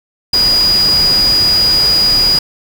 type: tone in noise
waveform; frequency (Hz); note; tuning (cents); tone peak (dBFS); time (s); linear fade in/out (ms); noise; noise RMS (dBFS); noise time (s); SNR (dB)
sine; 4900; D#8; -27; -8; 0.33-2.39; 5; pink; -21; 0.33-2.39; +10
effects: none